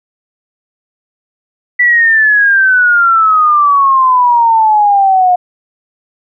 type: exponential sweep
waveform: sine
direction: down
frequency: 1975.5 to 714 Hz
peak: -5 dBFS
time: 1.79-5.36 s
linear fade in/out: 10 ms
effects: none